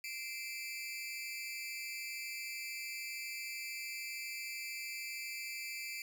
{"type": "tone with amplitude modulation", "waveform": "sawtooth", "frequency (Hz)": 2349, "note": "D7", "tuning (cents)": 0, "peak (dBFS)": -33, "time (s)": [0.04, 6.02], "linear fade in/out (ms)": 2, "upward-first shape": "sine", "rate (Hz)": 267, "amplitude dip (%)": 100, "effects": []}